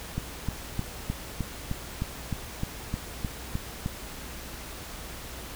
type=click train; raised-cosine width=5 ms; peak=-16 dBFS; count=13; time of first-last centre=0.18-3.861 s; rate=3.26 Hz; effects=added 60 Hz sine -46 dBFS peak until 5.55 s + pink hiss -41 dBFS RMS until 5.55 s